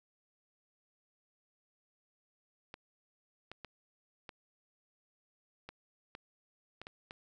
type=clicks; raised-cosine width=0.3 ms; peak=-29 dBFS; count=9; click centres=2.741 / 3.516 / 3.647 / 4.292 / 5.69 / 6.151 / 6.816 / 6.869 / 7.109 s; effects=none